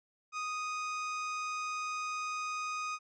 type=tone; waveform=30% pulse; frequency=1244.5 Hz; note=D#6; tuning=in tune; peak=-32 dBFS; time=0.32-2.99 s; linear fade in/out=50 ms; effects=resampled to 16000 Hz